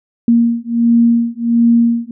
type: beating tone pair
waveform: sine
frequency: 233.2 / 234.6 Hz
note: A#3 / A#3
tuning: +1 / +11 cents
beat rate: 1.4 Hz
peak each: -12 dBFS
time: 0.28-2.11 s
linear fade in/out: 2 ms
effects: none